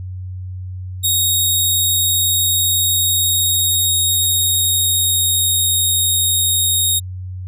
10% pulse tone with pitch glide, 3758 to 3736 Hz, A#7 to A#7, +13 to +3 cents, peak -7 dBFS, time 1.03-7 s, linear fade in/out 20 ms, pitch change -10 cents, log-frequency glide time 3-5.72 s, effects added 92 Hz sine -25 dBFS peak until 7.47 s

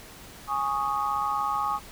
sine chord, Ab suspended fourth, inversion none, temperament equal, 830.6 / 1108.7 / 1244.5 Hz, Ab5 / Db6 / Eb6, 0 / 0 / 0 cents, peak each -29 dBFS, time 0.47-1.8 s, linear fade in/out 50 ms, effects pink hiss -46 dBFS RMS until 1.91 s

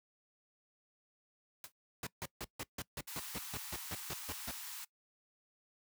white noise with exponential decay, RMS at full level -43 dBFS, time 1.64-1.72 s, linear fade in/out 1 ms, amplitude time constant 17 ms
pink noise bursts, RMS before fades -41 dBFS, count 14, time 2.03-4.512 s, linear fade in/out 2 ms, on 38 ms, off 150 ms
white high-pass noise, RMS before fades -46 dBFS, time 3.07-4.85 s, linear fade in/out 10 ms, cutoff 800 Hz, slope 96 dB/octave
effects noise-tail reverb RT60 0.1 s tail -21 dB re dry + high-pass 60 Hz 12 dB/octave

